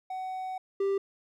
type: tone pair in turn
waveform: triangle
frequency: 750 / 393.5 Hz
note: F#5 / G4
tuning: +23 / +7 cents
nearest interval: major seventh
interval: 1116 cents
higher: first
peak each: -31 / -23 dBFS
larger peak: second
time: 0.1-0.58 / 0.8-0.98 s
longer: first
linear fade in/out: 5 ms
effects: none